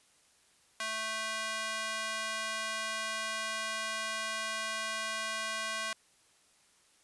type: tone with high-pass filter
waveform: square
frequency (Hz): 220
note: A3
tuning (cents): 0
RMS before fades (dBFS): -36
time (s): 0.8-5.93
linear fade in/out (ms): 2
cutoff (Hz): 1300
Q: 0.94
effects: white hiss -66 dBFS RMS until 7.03 s + resampled to 24000 Hz